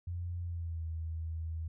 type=tone with pitch glide; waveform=sine; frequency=87.31 to 80.99 Hz; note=F2 to E2; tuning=0 to -30 cents; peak=-35 dBFS; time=0.07-1.68 s; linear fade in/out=5 ms; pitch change=-130 cents; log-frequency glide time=0.41-0.85 s; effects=none